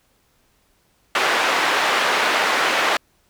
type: band-pass noise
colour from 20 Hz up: white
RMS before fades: -19 dBFS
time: 1.15-2.97 s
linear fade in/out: 2 ms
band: 450 to 2100 Hz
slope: 12 dB/octave
effects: pink hiss -62 dBFS RMS until 3.29 s